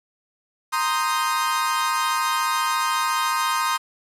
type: chord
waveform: 40% pulse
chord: C minor seventh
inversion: third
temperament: equal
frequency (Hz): 932.3 / 1046.5 / 1244.5 / 1568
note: Bb5 / C6 / Eb6 / G6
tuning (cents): 0 / 0 / 0 / 0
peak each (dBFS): -26 / -24 / -24 / -29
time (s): 0.72-3.78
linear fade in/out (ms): 20
effects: resampled to 32000 Hz + 8-bit